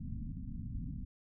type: low-pass noise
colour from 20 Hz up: pink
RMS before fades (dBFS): -41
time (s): 0-1.05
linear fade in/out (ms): 10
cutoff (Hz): 270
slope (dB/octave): 96
effects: none